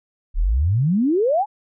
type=exponential sweep; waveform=sine; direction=up; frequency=33.3 to 876 Hz; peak=-15 dBFS; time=0.34-1.46 s; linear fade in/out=50 ms; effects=none